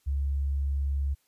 sine tone, 69.6 Hz, C#2, 8 cents sharp, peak -25 dBFS, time 0.06-1.15 s, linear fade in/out 20 ms, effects white hiss -70 dBFS RMS until 1.27 s + resampled to 32000 Hz

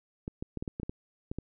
clicks, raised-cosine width 3 ms, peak -22 dBFS, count 10, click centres 0.279 / 0.425 / 0.573 / 0.625 / 0.678 / 0.799 / 0.832 / 0.895 / 1.315 / 1.386 s, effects none

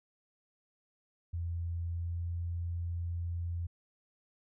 sine tone with pitch glide, 85 to 85.74 Hz, F2 to F2, -46 to -31 cents, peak -33 dBFS, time 1.33-3.67 s, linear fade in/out 10 ms, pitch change +15 cents, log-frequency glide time 1.9-2.25 s, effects none

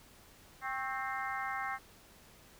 harmonic tone with a mistuned harmonic, 262.8 Hz, C4, 8 cents sharp, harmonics 3 / 4 / 5 / 6 / 7 / 8, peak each -40 / -41 / -42 / -43 / -43 / -44 dBFS, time 0.61-1.79 s, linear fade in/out 50 ms, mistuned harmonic 4, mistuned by +64 cents, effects pink hiss -59 dBFS RMS until 2.59 s

